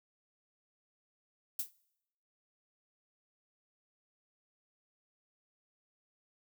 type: noise with exponential decay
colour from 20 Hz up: violet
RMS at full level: -30 dBFS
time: 1.59-1.71 s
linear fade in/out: 5 ms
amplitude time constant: 26 ms
effects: noise-tail reverb RT60 0.8 s tail -23 dB re dry